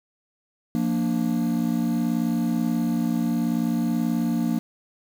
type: chord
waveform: triangle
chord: Bb major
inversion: second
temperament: equal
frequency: 174.61 / 233.1 / 293.7 Hz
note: F3 / Bb3 / D4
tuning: 0 / 0 / 0 cents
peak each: -25 / -21 / -26 dBFS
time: 0.75-4.59 s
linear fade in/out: 0 ms
effects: 7-bit